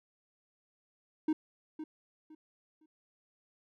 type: tone with echo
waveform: triangle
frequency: 311.1 Hz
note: D#4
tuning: in tune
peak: -24 dBFS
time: 1.28-1.33 s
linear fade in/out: 5 ms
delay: 510 ms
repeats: 3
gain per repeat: -12 dB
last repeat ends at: 2.86 s
effects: none